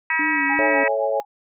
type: harmonic tone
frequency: 321 Hz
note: E4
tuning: 46 cents flat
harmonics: 3 / 4 / 5 / 6 / 7 / 8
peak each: -26 / -33 / -28 / -21 / -27 / -28 dBFS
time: 0.1-0.88 s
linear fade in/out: 2 ms
type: tone with vibrato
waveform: sine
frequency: 292.3 Hz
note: D4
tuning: 8 cents flat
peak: -25 dBFS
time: 0.19-0.84 s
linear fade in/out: 5 ms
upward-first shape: sine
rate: 2.7 Hz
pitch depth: 67 cents each way
type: tone with tremolo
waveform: sine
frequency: 825 Hz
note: G#5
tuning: 12 cents flat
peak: -22 dBFS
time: 0.49-1.25 s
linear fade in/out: 10 ms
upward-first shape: triangle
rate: 7.7 Hz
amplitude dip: 100%
type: chord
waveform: sine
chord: A major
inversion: none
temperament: equal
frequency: 440 / 554.4 / 659.3 Hz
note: A4 / C#5 / E5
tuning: 0 / 0 / 0 cents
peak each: -27 / -21 / -26 dBFS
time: 0.59-1.2 s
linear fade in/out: 0 ms
effects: none